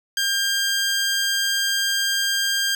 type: tone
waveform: 15% pulse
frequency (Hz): 1599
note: G6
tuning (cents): +34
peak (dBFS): -13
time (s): 0.17-2.75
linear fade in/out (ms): 2
effects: none